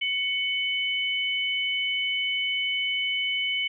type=tone pair together; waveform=sine; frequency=2225 / 3012 Hz; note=C#7 / F#7; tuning=+6 / +30 cents; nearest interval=perfect fourth; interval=524 cents; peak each=-27 dBFS; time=0.01-3.68 s; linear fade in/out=10 ms; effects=none